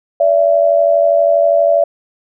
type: tone pair together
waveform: sine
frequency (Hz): 577.6 / 670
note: D5 / E5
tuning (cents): -29 / +28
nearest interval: minor third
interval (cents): 257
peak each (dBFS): -11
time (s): 0.2-1.84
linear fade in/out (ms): 5
effects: none